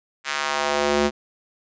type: tone with high-pass filter sweep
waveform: square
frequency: 72.6 Hz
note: D2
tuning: 19 cents flat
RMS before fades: -22 dBFS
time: 0.24-1.11 s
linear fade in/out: 50 ms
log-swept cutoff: 1700 to 260 Hz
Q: 1.2
effects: resampled to 16000 Hz